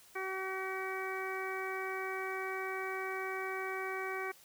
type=harmonic tone; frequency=380 Hz; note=F#4; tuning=46 cents sharp; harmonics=1 / 2 / 3 / 4 / 5 / 6; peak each=-40 / -44 / -43 / -44 / -45 / -43 dBFS; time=0.15-4.32 s; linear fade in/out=10 ms; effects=white hiss -60 dBFS RMS until 4.44 s